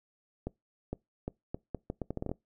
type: accelerating click train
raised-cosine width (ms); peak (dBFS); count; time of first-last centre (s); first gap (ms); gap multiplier
2; -21; 13; 0.47-2.315; 460; 0.76
effects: noise-tail reverb RT60 0.2 s tail -24 dB re dry